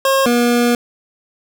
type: tone pair in turn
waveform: 25% pulse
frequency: 539 / 240.1 Hz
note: C#5 / B3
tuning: -49 / -49 cents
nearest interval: octave + major second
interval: 1400 cents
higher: first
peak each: -8 dBFS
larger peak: neither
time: 0.05-0.26 / 0.26-0.75 s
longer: second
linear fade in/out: 2 ms
effects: none

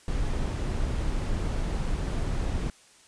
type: noise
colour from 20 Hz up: brown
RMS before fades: -28 dBFS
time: 0.08-2.7 s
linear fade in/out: 2 ms
effects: white hiss -56 dBFS RMS until 3.07 s + resampled to 22050 Hz

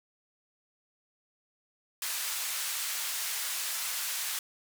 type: band-pass noise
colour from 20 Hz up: white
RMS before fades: -34 dBFS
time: 2.02-4.39 s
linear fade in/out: 2 ms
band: 1100 to 14000 Hz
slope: 12 dB/octave
effects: none

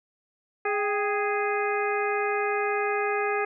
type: harmonic tone with a mistuned harmonic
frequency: 414.6 Hz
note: G#4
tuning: 3 cents flat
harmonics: 1 / 2 / 3 / 4 / 5 / 6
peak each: -27 / -30 / -32 / -33 / -34 / -35 dBFS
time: 0.65-3.45 s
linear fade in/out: 5 ms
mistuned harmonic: 2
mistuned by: -77 cents
effects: none

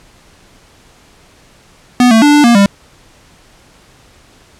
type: tone with pitch steps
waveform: square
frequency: 247.1 / 223.3 / 292.8 / 294.5 / 236.4 / 199.4 Hz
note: B3 / A3 / D4 / D4 / A#3 / G3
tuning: +1 / +26 / -5 / +5 / +24 / +30 cents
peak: -5 dBFS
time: 2-2.66 s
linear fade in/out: 2 ms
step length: 110 ms
effects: pink hiss -45 dBFS RMS until 4.59 s + low-pass 9000 Hz 12 dB/octave

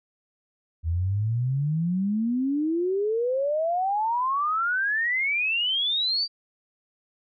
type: exponential sweep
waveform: sine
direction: up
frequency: 79.1 to 4721 Hz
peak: -22 dBFS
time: 0.83-6.28 s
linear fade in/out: 50 ms
effects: none

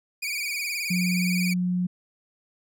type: tone with vibrato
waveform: sawtooth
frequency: 2349 Hz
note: D7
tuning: in tune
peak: -24 dBFS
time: 0.22-1.54 s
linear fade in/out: 10 ms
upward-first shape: sine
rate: 19 Hz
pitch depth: 86 cents each way
type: tone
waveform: sine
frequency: 180 Hz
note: F#3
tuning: 47 cents flat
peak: -22 dBFS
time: 0.9-1.87 s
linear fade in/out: 10 ms
effects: none

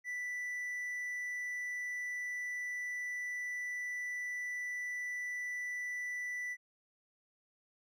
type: tone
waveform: triangle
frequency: 1975.5 Hz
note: B6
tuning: in tune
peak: -35 dBFS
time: 0.04-6.57 s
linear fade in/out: 50 ms
effects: none

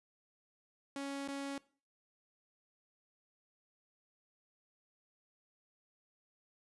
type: tone with dropouts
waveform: sawtooth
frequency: 277.8 Hz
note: C#4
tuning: 4 cents sharp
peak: -35 dBFS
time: 0.96-1.58 s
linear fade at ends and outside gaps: 2 ms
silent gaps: 1.277-1.285 s
effects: noise-tail reverb RT60 0.4 s tail -20 dB re dry + resampled to 24000 Hz

